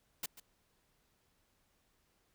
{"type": "noise with echo", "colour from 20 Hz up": "white", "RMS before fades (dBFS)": -38, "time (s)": [0.23, 0.26], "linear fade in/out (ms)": 5, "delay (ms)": 140, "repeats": 1, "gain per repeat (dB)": -15, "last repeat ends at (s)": 0.4, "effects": ["pink hiss -75 dBFS RMS until 2.34 s"]}